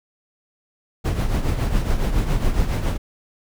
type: noise with tremolo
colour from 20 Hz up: brown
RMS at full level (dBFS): -17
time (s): 1.04-2.98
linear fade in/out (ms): 20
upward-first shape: triangle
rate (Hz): 7.2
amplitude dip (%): 65
effects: none